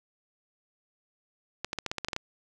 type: clicks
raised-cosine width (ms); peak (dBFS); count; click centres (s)
0.2; -14; 10; 1.646 / 1.731 / 1.787 / 1.863 / 1.915 / 1.983 / 2.047 / 2.085 / 2.132 / 2.164
effects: none